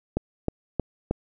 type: click train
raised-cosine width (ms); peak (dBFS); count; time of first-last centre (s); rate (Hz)
2; -10; 4; 0.17-1.11; 3.19
effects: none